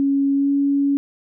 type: tone with pitch glide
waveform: sine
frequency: 277.2 to 280.6 Hz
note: C#4 to C#4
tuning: 0 to +21 cents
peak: -15 dBFS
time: 0-0.97 s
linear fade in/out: 0 ms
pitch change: +21 cents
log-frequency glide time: 0.34-0.5 s
effects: none